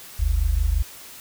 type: tone pair together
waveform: sine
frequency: 47.55 / 73.42 Hz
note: F#1 / D2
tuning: +48 / 0 cents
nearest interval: minor sixth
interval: 752 cents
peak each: -20 / -21 dBFS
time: 0.19-0.83 s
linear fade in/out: 10 ms
effects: white hiss -42 dBFS RMS until 1.2 s